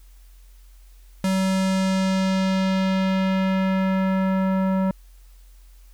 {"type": "tone with low-pass filter sweep", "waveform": "square", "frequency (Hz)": 190, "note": "F#3", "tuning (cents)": 46, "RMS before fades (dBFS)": -21, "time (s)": [1.24, 4.91], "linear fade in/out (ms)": 2, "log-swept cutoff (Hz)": [11000, 1100], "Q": 1, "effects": ["added 44 Hz sine -45 dBFS peak until 5.93 s", "white hiss -60 dBFS RMS until 5.93 s"]}